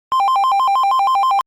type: tone with vibrato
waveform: triangle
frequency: 910 Hz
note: A#5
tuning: 42 cents flat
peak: -10 dBFS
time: 0.12-1.41 s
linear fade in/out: 0 ms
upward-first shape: square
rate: 6.3 Hz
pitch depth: 240 cents each way
effects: Opus 48 kbps